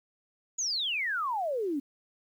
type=exponential sweep; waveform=sine; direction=down; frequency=6910 to 265.7 Hz; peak=-28 dBFS; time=0.58-1.8 s; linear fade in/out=10 ms; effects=10-bit